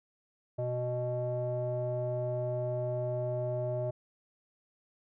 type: tone with low-pass filter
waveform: square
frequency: 123.47 Hz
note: B2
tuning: in tune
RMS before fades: -33 dBFS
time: 0.58-3.91 s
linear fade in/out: 10 ms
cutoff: 630 Hz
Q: 5.9
effects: none